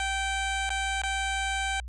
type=tone with dropouts; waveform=15% pulse; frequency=778 Hz; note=G5; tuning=13 cents flat; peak=-21 dBFS; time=0-1.8 s; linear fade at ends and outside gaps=1 ms; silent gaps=0.693-0.703 / 1.018-1.035 s; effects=added 60 Hz sine -36 dBFS peak until 1.88 s + resampled to 24000 Hz